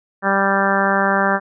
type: harmonic tone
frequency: 196.3 Hz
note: G3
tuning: 3 cents sharp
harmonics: 1 / 2 / 3 / 4 / 5 / 6 / 7 / 8 / 9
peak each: -22 / -25 / -22 / -22 / -24 / -23 / -24 / -21 / -25 dBFS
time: 0.22-1.4 s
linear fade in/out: 50 ms
effects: none